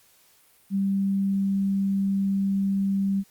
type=tone; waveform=sine; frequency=196 Hz; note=G3; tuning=in tune; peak=-21 dBFS; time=0.7-3.24 s; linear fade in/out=50 ms; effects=white hiss -59 dBFS RMS until 3.3 s + Opus 48 kbps